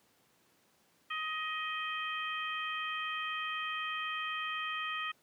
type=harmonic tone; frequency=628 Hz; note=D#5; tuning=16 cents sharp; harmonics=2 / 3 / 4 / 5; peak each=-38 / -40 / -41 / -42 dBFS; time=1.1-5.12 s; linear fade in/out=10 ms; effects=pink hiss -69 dBFS RMS until 5.22 s + high-pass 150 Hz 12 dB/octave